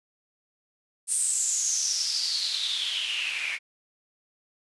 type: noise with band-pass filter sweep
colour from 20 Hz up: white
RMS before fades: -28 dBFS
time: 1.07-3.59 s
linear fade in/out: 50 ms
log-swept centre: 9100 to 2200 Hz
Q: 7.8
effects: resampled to 24000 Hz